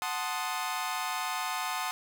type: chord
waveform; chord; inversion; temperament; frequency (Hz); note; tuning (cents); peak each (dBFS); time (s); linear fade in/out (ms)
sawtooth; F# diminished seventh; none; equal; 740 / 880 / 1046.5 / 1244.5; F#5 / A5 / C6 / Eb6; 0 / 0 / 0 / 0; -33; 0.02-1.91; 0
effects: none